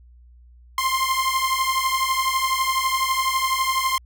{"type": "beating tone pair", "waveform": "sawtooth", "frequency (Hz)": [1046.5, 1058.5], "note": ["C6", "C6"], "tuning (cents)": [0, 20], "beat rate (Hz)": 12, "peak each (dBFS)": -19, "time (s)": [0.78, 3.98], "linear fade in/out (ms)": 2, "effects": ["added 60 Hz sine -46 dBFS peak until 4.05 s"]}